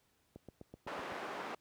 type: click train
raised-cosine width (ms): 2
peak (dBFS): -35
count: 7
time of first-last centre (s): 0.36-1.119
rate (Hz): 7.9
type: band-pass noise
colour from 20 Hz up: white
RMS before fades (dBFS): -43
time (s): 0.87-1.55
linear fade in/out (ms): 5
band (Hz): 290 to 1200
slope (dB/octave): 12
effects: pink hiss -74 dBFS RMS until 1.6 s + high-pass 60 Hz 12 dB/octave